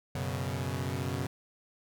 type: chord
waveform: sawtooth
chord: F# suspended fourth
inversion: none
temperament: equal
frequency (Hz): 92.5 / 123.47 / 138.59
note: F#2 / B2 / C#3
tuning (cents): 0 / 0 / 0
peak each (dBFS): -32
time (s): 0.15-1.27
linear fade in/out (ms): 5
effects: none